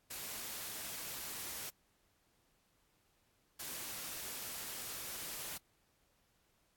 white noise bursts at uneven times, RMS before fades -44 dBFS, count 2, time 0.1-1.7 / 3.59-5.58 s, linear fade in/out 10 ms, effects pink hiss -75 dBFS RMS until 6.76 s + AAC 64 kbps

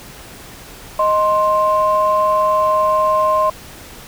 sine tone pair together, 623 / 1049.9 Hz, D#5 / C6, +2 / +6 cents, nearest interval major sixth, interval 904 cents, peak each -15 / -13 dBFS, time 0.99-3.5 s, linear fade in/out 5 ms, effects tanh soft clip ceiling -5 dBFS + pink hiss -37 dBFS RMS until 4.07 s

